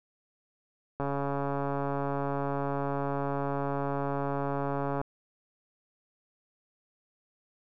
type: click train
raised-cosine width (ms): 1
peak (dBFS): -18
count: 563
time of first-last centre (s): 1-5.014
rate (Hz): 140
effects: none